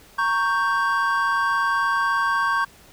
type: chord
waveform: triangle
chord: G diminished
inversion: first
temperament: equal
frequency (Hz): 932.3 / 1108.7 / 1568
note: Bb5 / Db6 / G6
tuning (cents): 0 / 0 / 0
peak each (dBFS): -25 / -20 / -21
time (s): 0.18-2.65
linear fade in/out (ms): 10
effects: pink hiss -50 dBFS RMS until 2.92 s